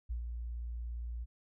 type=tone with ADSR envelope; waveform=sine; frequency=58.7 Hz; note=A#1; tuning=13 cents sharp; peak=-33 dBFS; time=0.09-1.26 s; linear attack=18 ms; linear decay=110 ms; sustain=-4 dB; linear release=31 ms; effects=none